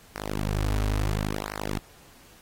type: tone with flanger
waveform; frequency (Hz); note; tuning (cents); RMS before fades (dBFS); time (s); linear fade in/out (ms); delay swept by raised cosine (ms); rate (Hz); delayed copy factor
sawtooth; 51.5; G#1; -14; -28; 0.15-1.79; 0; 0.28 to 5.88; 0.73; -0.9
effects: pink hiss -54 dBFS RMS until 2.41 s + AAC 48 kbps